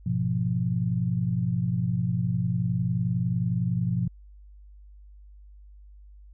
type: chord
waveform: sine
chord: F diminished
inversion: first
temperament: equal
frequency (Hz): 103.83 / 123.47 / 174.61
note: Ab2 / Cb3 / F3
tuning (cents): 0 / 0 / 0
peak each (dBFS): -31 / -26 / -27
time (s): 0.06-4.08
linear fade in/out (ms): 5
effects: added 50 Hz sine -46 dBFS peak until 6.33 s